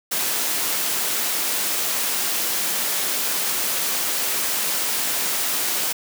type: high-pass noise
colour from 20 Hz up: white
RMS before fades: -23 dBFS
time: 0.11-5.93 s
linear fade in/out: 10 ms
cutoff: 210 Hz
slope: 12 dB/octave
effects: none